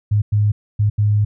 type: tone bursts at uneven times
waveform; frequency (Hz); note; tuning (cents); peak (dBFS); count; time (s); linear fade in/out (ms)
sine; 104.5; G#2; +11; -12; 4; 0.11-0.22 / 0.32-0.52 / 0.79-0.9 / 0.98-1.25; 10
effects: none